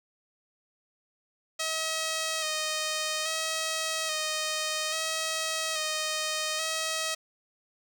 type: tone with vibrato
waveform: 5% pulse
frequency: 630 Hz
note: D#5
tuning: 21 cents sharp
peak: -17 dBFS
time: 1.59-7.15 s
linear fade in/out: 10 ms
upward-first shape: square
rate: 0.6 Hz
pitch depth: 25 cents each way
effects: none